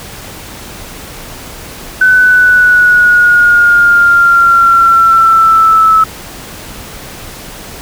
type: exponential sweep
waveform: sine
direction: down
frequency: 1512 to 1300 Hz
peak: -3 dBFS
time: 2.01-6.04 s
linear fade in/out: 5 ms
effects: pink hiss -28 dBFS RMS until 7.81 s